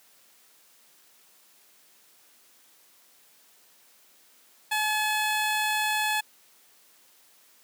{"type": "tone", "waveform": "15% pulse", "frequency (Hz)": 855, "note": "A5", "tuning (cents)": -50, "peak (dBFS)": -18, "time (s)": [4.71, 6.21], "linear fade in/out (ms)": 10, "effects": ["white hiss -59 dBFS RMS until 7.63 s", "high-pass 200 Hz 12 dB/octave"]}